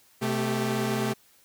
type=tone cluster; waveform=sawtooth; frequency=127.3 / 219.5 / 391.7 Hz; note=C3 / A3 / G4; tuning=-47 / -4 / -1 cents; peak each=-27 / -24 / -27 dBFS; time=0.21-1.14 s; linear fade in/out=20 ms; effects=white hiss -60 dBFS RMS until 1.44 s